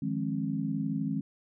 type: chord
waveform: sine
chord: F minor seventh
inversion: third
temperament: equal with one note detuned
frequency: 155.56 / 174.61 / 207.7 / 268.1 Hz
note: Eb3 / F3 / Ab3 / C4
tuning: 0 / 0 / 0 / +42 cents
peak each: -34 / -38 / -33 / -33 dBFS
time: 0.02-1.21 s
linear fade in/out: 5 ms
effects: none